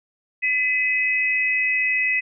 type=tone pair together; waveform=sine; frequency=2012 / 2547 Hz; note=B6 / D#7; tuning=+32 / +40 cents; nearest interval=major third; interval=408 cents; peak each=-21 dBFS; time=0.42-2.21 s; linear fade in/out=20 ms; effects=none